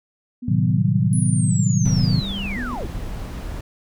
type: tone with vibrato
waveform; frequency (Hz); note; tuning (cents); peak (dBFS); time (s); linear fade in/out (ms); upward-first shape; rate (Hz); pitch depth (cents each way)
sine; 220; A3; 0; -28; 0.42-2.76; 10; square; 1.4; 190
type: chord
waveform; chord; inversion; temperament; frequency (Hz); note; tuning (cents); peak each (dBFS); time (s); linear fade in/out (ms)
sine; A diminished seventh; none; equal with one note detuned; 110 / 128.64 / 155.56 / 185; A2 / C3 / Eb3 / Gb3; 0 / -29 / 0 / 0; -21; 0.48-2.2; 5
type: linear sweep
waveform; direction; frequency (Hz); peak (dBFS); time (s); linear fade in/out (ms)
sine; down; 10230 to 293.7; -28; 1.13-2.86; 0
type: noise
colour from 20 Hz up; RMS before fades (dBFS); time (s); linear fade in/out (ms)
brown; -29; 1.85-3.61; 5
effects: none